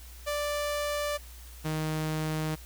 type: tone pair in turn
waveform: sawtooth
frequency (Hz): 587.3 / 156.1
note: D5 / D#3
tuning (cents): 0 / +6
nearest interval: octave + major seventh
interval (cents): 2294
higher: first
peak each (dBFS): -25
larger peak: neither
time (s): 0.26-1.18 / 1.64-2.56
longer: neither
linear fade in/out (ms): 20
effects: added 60 Hz sine -45 dBFS peak until 2.65 s + white hiss -52 dBFS RMS until 2.65 s